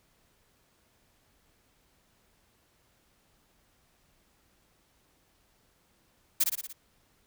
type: noise with echo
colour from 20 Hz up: blue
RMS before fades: -23 dBFS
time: 6.4-6.44 s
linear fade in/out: 10 ms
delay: 58 ms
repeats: 5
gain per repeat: -4 dB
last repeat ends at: 6.73 s
effects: pink hiss -68 dBFS RMS until 7.26 s